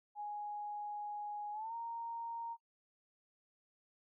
sine tone with pitch glide, 831 to 927.4 Hz, G#5 to A#5, +1 to -9 cents, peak -40 dBFS, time 0.15-2.57 s, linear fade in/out 50 ms, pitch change +190 cents, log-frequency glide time 1.52-1.74 s, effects noise-tail reverb RT60 0.1 s tail -23 dB re dry

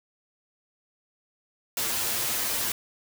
white noise with comb filter, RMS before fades -28 dBFS, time 1.77-2.72 s, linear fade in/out 2 ms, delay 8.7 ms, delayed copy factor +0.7, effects none

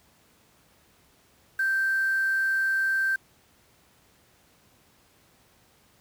sine tone with quantisation, 1566 Hz, G6, 2 cents flat, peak -22 dBFS, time 1.59-3.16 s, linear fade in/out 5 ms, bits 7, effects pink hiss -61 dBFS RMS until 6 s + high-pass 60 Hz 12 dB/octave

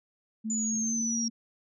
sine tone with pitch glide, 220 to 228.8 Hz, A3 to A#3, 0 to -32 cents, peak -30 dBFS, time 0.44-1.3 s, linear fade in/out 20 ms, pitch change +68 cents, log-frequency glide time 0.79-0.96 s
sine exponential sweep, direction down, 7040 to 5588 Hz, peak -29 dBFS, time 0.5-1.28 s, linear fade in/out 2 ms
effects none

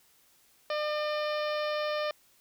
harmonic tone, 602 Hz, D5, 43 cents sharp, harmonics 1 / 2 / 3 / 4 / 5 / 6 / 7 / 8 / 9, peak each -30 / -36 / -40 / -42 / -44 / -46 / -47 / -48 / -49 dBFS, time 0.7-2.11 s, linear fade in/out 2 ms, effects white hiss -64 dBFS RMS until 2.4 s

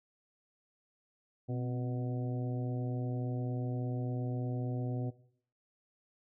harmonic tone with a mistuned harmonic, 123.47 Hz, B2, in tune, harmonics 1 / 2 / 3 / 4 / 5 / 6, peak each -34 / -40 / -44 / -46 / -48 / -50 dBFS, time 1.48-5.11 s, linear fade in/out 20 ms, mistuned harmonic 2, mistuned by +59 cents, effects noise-tail reverb RT60 0.6 s tail -18 dB re dry

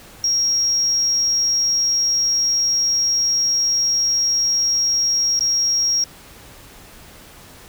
sine tone with dropouts, 5600 Hz, F8, 4 cents sharp, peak -14 dBFS, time 0.24-6.04 s, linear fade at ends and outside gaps 2 ms, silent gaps 5.393-5.407 s, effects tanh soft clip ceiling -12 dBFS + pink hiss -43 dBFS RMS until 7.68 s

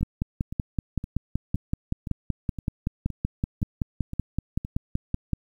two click trains, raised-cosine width 5 ms, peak -20 / -12 dBFS, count 10 / 29, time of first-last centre 0.01-4.649 / 0.03-5.333 s, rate 1.94 / 5.28 Hz, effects 9-bit

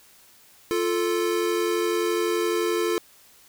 square tone pair together, 348.3 / 440 Hz, F4 / A4, -5 / 0 cents, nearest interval major third, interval 405 cents, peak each -25 / -26 dBFS, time 0.71-2.98 s, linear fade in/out 0 ms, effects white hiss -54 dBFS RMS until 3.48 s

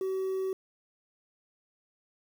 sine tone, 380 Hz, F#4, 46 cents sharp, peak -26 dBFS, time 0.01-0.53 s, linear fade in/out 2 ms, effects tanh soft clip ceiling -28 dBFS + 9-bit

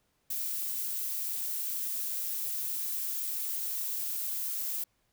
violet noise with high-pass filter sweep, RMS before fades -34 dBFS, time 0.3-4.84 s, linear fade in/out 5 ms, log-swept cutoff 240 to 700 Hz, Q 2.5, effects pink hiss -74 dBFS RMS until 5.12 s

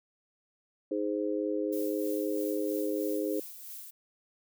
harmonic tone, 103.83 Hz, G#2, in tune, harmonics 3 / 4 / 5, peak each -32 / -33 / -34 dBFS, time 0.91-3.4 s, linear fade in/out 5 ms
violet noise with tremolo, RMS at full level -43 dBFS, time 1.72-3.91 s, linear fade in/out 10 ms, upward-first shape sine, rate 3.1 Hz, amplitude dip 40%
effects none

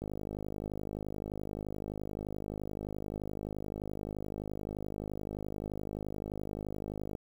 click train, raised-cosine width 2 ms, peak -25 dBFS, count 369, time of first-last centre 0.02-7.152 s, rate 51.6 Hz, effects 9-bit

